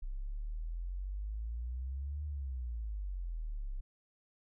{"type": "exponential two-way sweep", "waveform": "sine", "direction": "up then down", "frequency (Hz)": [31.87, 75.1, 31.87], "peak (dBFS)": -36, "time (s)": [0.02, 3.81], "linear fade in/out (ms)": 10, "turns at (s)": 2.25, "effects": []}